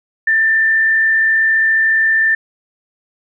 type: tone with frequency modulation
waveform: sine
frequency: 1783 Hz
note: A6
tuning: 22 cents sharp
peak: -10 dBFS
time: 0.27-2.35 s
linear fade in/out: 5 ms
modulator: 53.2 Hz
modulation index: 0.3
effects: none